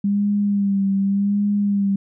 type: tone with vibrato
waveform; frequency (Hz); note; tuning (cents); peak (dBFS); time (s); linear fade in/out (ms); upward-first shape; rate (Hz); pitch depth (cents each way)
sine; 200; G3; +35; -16; 0.04-1.96; 5; sine; 0.86; 40
effects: none